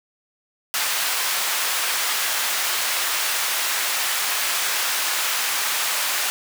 pink high-pass noise, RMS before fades -23 dBFS, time 0.74-6.3 s, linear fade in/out 0 ms, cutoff 1200 Hz, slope 12 dB/octave, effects none

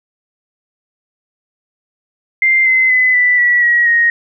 sine tone with pitch steps, 2093 / 2055 / 2017 / 1980.1 / 1943.8 / 1908.2 / 1873.3 Hz, C7 / C7 / B6 / B6 / B6 / A#6 / A#6, 0 / -32 / +36 / +4 / -28 / +40 / +8 cents, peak -8 dBFS, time 2.42-4.1 s, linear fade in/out 2 ms, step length 240 ms, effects none

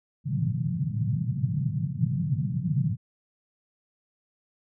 white band-pass noise, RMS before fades -27 dBFS, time 0.24-2.97 s, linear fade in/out 50 ms, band 110 to 170 Hz, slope 48 dB/octave, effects none

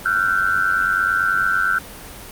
sine tone cluster, 1357 / 1458 / 1547 Hz, E6 / F#6 / G6, +50 / -26 / -23 cents, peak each -20 dBFS, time 0.05-1.79 s, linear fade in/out 10 ms, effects pink hiss -36 dBFS RMS until 2.31 s + Opus 32 kbps

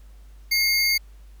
square tone pair together, 2144 / 4609 Hz, C7 / D8, +42 / -33 cents, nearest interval octave + minor second, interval 1325 cents, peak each -22 dBFS, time 0.51-0.98 s, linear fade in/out 10 ms, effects added 50 Hz sine -43 dBFS peak until 1.4 s + pink hiss -61 dBFS RMS until 1.4 s

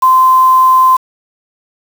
sine tone with quantisation, 1035 Hz, C6, 19 cents flat, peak -4 dBFS, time 0.02-0.97 s, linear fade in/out 10 ms, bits 4, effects none

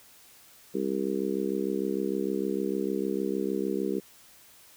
harmonic tone, 66.6 Hz, C2, 31 cents sharp, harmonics 3 / 4 / 5 / 6 / 7, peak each -33 / -35 / -32 / -31 / -36 dBFS, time 0.74-4 s, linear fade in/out 10 ms, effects white hiss -55 dBFS RMS until 4.76 s

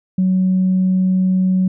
sine tone, 186.1 Hz, F#3, 10 cents sharp, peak -11 dBFS, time 0.18-1.68 s, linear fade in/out 5 ms, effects tanh soft clip ceiling -8 dBFS

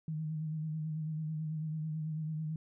sine tone with vibrato, 156.1 Hz, D#3, 6 cents sharp, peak -34 dBFS, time 0.08-2.56 s, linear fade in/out 2 ms, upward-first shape sine, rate 9.1 Hz, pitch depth 38 cents each way, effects none

